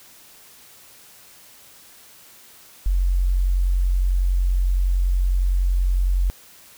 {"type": "tone", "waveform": "sine", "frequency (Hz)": 45.39, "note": "F#1", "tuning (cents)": -32, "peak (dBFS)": -16, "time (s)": [2.86, 6.3], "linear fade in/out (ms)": 0, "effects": ["white hiss -48 dBFS RMS until 6.77 s"]}